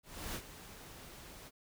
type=noise with ADSR envelope; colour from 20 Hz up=pink; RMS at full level=-40 dBFS; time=0.03-1.51 s; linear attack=320 ms; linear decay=60 ms; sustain=-12 dB; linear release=37 ms; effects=none